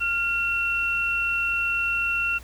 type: tone pair together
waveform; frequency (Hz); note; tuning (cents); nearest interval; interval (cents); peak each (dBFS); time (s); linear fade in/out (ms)
sine; 1396.9 / 2722; F6 / F7; 0 / -45; octave; 1155; -27 / -23; 0-2.39; 20
effects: added 60 Hz sine -42 dBFS peak until 2.43 s + pink hiss -49 dBFS RMS until 2.43 s